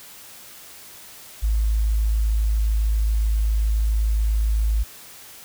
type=tone; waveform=sine; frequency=53.7 Hz; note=A1; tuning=41 cents flat; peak=-17 dBFS; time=1.42-4.84 s; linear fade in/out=20 ms; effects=white hiss -43 dBFS RMS until 5.44 s